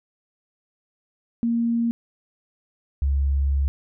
sine tone pair in turn, 233.1 / 69.3 Hz, A#3 / C#2, 0 / 0 cents, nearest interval octave + major sixth, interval 2100 cents, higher first, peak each -19 / -18 dBFS, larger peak second, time 1.43-1.91 / 3.02-3.68 s, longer second, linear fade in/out 0 ms, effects none

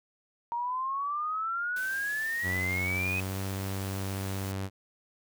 sine exponential sweep, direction up, 934 to 2529 Hz, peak -29 dBFS, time 0.52-3.2 s, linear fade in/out 0 ms
white noise, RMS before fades -45 dBFS, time 1.76-4.52 s, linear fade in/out 5 ms
sawtooth tone with pitch glide, 92 to 96.69 Hz, F#2 to G2, -9 to -23 cents, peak -28 dBFS, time 2.42-4.7 s, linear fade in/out 50 ms, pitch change +86 cents, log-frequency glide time 2.97-3.42 s
effects none

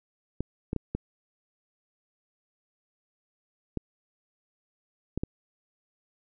clicks, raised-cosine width 3 ms, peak -16 dBFS, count 7, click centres 0.406 / 0.731 / 0.763 / 0.95 / 3.773 / 5.176 / 5.235 s, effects none

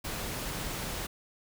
pink noise, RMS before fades -36 dBFS, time 0.04-1.07 s, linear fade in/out 10 ms, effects none

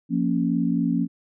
sine chord, Bb minor, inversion second, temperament equal, 174.61 / 233.1 / 277.2 Hz, F3 / Bb3 / Db4, 0 / 0 / 0 cents, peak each -24 dBFS, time 0.09-1.08 s, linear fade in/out 50 ms, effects none

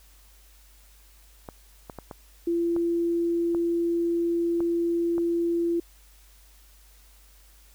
clicks, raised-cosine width 1 ms, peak -23 dBFS, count 8, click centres 1.488 / 1.898 / 1.987 / 2.112 / 2.764 / 3.548 / 4.605 / 5.181 s
sine tone, 340 Hz, F4, 46 cents flat, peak -22 dBFS, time 2.47-5.8 s, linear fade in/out 5 ms
effects added 50 Hz sine -53 dBFS peak until 7.74 s + white hiss -58 dBFS RMS until 7.74 s

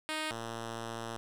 5% pulse tone pair in turn, 311 / 114.99 Hz, D#4 / A#2, -1 / -23 cents, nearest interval octave + perfect fourth, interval 1722 cents, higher first, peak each -22 / -27 dBFS, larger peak first, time 0.09-0.31 / 0.31-1.17 s, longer second, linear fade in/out 0 ms, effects low-pass 11000 Hz 12 dB/octave + 9-bit

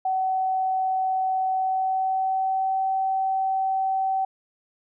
sine tone with pitch glide, 756 to 766.6 Hz, F#5 to G5, +37 to -39 cents, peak -21 dBFS, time 0.05-4.25 s, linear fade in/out 5 ms, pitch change +24 cents, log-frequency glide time 1.51-2.87 s, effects none

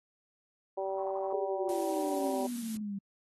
harmonic tone, 192.8 Hz, G3, 28 cents flat, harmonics 2 / 3 / 4 / 5, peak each -36 / -35 / -38 / -44 dBFS, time 0.77-2.47 s, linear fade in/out 10 ms
sine exponential sweep, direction down, 424.1 to 194.7 Hz, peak -34 dBFS, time 1.32-2.99 s, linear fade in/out 10 ms
blue noise, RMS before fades -44 dBFS, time 1.69-2.77 s, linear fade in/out 0 ms
effects AAC 32 kbps

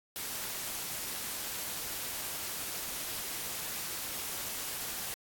white noise, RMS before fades -38 dBFS, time 0.16-5.14 s, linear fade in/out 0 ms, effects AAC 64 kbps

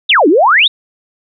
sine exponential two-way sweep, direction down then up, 3933 to 277.2 to 3933 Hz, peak -5 dBFS, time 0.09-0.68 s, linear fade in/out 10 ms, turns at 0.28 s, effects none

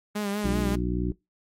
sawtooth tone with vibrato, 204.6 Hz, G#3, 26 cents flat, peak -23 dBFS, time 0.15-0.76 s, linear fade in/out 10 ms, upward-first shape sine, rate 5.1 Hz, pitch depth 47 cents each way
harmonic tone, 60.4 Hz, B1, 38 cents flat, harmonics 1 / 2 / 3 / 4 / 5 / 6, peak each -29 / -33 / -29 / -37 / -31 / -34 dBFS, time 0.44-1.12 s, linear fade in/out 5 ms
effects noise-tail reverb RT60 0.2 s tail -22 dB re dry + MP3 64 kbps

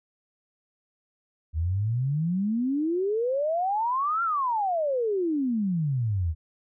sine exponential two-way sweep, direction up then down, 75.8 to 1396.9 to 75.8 Hz, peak -23 dBFS, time 1.53-6.35 s, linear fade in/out 50 ms, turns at 4.23 s, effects none

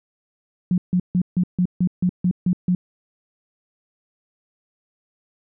sine tone bursts, 180 Hz, F#3, 47 cents flat, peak -15 dBFS, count 10, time 0.71-2.75 s, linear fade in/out 2 ms, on 69 ms, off 150 ms, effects none

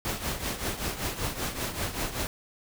pink noise with tremolo, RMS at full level -29 dBFS, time 0.05-2.27 s, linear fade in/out 0 ms, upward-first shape triangle, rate 5.2 Hz, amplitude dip 75%, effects none

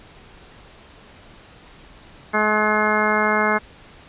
harmonic tone, 213 Hz, G#3, 44 cents sharp, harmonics 1 / 2 / 3 / 4 / 5 / 6 / 7 / 8 / 10, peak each -25 / -25 / -25 / -25 / -25 / -25 / -25 / -25 / -25 dBFS, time 2.33-3.59 s, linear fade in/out 20 ms, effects pink hiss -46 dBFS RMS until 4.08 s + resampled to 8000 Hz

